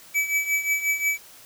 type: tone with tremolo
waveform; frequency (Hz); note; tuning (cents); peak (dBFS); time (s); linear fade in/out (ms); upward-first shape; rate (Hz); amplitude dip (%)
square; 2295; D7; -40; -19; 0.14-1.18; 20; triangle; 5.6; 80
effects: white hiss -48 dBFS RMS until 1.45 s